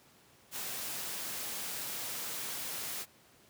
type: noise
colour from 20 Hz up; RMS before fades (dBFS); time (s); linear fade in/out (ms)
white; -39; 0.51-3.06; 50
effects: pink hiss -62 dBFS RMS until 3.49 s + high-pass 100 Hz 12 dB/octave